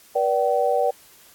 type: tone cluster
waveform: sine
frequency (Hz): 482.2 / 583 / 765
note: B4 / D5 / G5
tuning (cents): -41 / -13 / -42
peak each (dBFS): -22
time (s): 0.15-0.91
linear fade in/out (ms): 10
effects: white hiss -51 dBFS RMS until 1.34 s + AAC 64 kbps